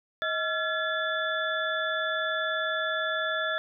sine tone cluster, 634 / 1366 / 1707 / 3476 Hz, D#5 / F6 / G#6 / A7, +32 / -39 / +47 / -22 cents, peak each -32 / -32 / -30 / -35 dBFS, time 0.22-3.58 s, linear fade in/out 0 ms, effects none

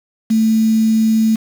sine tone with quantisation, 221.2 Hz, A3, 9 cents sharp, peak -10 dBFS, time 0.3-1.36 s, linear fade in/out 10 ms, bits 5, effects none

